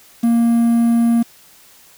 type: tone with quantisation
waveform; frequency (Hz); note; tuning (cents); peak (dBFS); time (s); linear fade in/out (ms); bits
triangle; 233; A#3; -1; -9; 0.23-1.23; 10; 6
effects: white hiss -47 dBFS RMS until 1.97 s